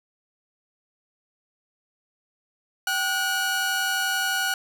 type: tone pair together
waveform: sawtooth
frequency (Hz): 773.2 / 1455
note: G5 / F#6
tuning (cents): -24 / -29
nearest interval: major seventh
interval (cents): 1095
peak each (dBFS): -26 / -20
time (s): 2.87-4.54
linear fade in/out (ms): 2
effects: none